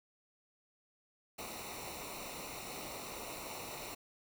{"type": "noise with comb filter", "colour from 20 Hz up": "pink", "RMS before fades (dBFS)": -45, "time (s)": [1.38, 3.95], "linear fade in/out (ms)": 10, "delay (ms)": 0.61, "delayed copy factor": -0.75, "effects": []}